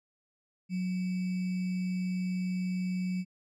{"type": "tone with sample-and-hold", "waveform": "sine", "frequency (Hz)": 183.3, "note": "F#3", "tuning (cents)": -16, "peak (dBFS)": -29, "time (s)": [0.69, 3.25], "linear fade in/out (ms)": 50, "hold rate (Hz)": 2450, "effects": ["low-pass 7000 Hz 12 dB/octave"]}